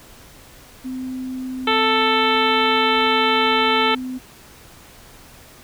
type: tone with pitch glide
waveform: sine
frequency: 257.8 to 255.7 Hz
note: C4 to C4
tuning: -26 to -40 cents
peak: -25 dBFS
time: 0.84-4.19 s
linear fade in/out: 20 ms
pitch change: -14 cents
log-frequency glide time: 1.77-3.39 s
type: harmonic tone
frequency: 441.4 Hz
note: A4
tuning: 5 cents sharp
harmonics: 1 / 2 / 3 / 4 / 5 / 6 / 7 / 8 / 9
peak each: -22 / -21 / -21 / -28 / -24 / -27 / -24 / -28 / -30 dBFS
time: 1.67-3.95 s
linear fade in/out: 5 ms
effects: pink hiss -45 dBFS RMS until 5.63 s